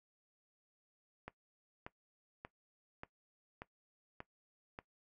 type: click train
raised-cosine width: 0.5 ms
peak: -30 dBFS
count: 7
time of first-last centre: 1.28-4.789 s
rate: 1.71 Hz
effects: noise-tail reverb RT60 0.1 s tail -18 dB re dry